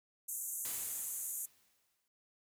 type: band-pass noise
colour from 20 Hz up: white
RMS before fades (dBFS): -41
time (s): 0.28-1.46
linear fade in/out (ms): 10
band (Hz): 6400 to 14000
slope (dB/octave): 96
type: noise with exponential decay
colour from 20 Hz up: white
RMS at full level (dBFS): -44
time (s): 0.65-2.08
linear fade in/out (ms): 1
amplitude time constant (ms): 310
effects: noise-tail reverb RT60 0.1 s tail -20 dB re dry